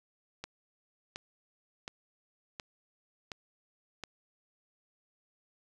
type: click train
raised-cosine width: 0.2 ms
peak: -22 dBFS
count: 6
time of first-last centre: 0.44-4.037 s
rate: 1.39 Hz
effects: none